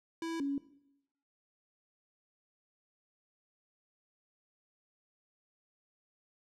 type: tone pair in turn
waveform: square / sine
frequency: 329.6 / 279.7 Hz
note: E4 / C#4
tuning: 0 / +16 cents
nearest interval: minor third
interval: 284 cents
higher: first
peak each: -36 / -31 dBFS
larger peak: second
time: 0.22-0.4 / 0.4-0.58 s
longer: neither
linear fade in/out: 2 ms
effects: noise-tail reverb RT60 0.8 s tail -17 dB re dry + low-pass 8000 Hz 12 dB/octave